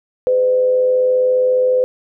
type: tone with frequency modulation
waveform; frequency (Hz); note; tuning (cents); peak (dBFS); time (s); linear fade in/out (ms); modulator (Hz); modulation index
sine; 507; B4; +45; -11; 0.27-1.84; 0; 94.7; 0.27
effects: none